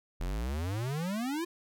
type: exponential sweep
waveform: square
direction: up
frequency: 40.19 to 354.2 Hz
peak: -32 dBFS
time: 0.2-1.45 s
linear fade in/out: 10 ms
effects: none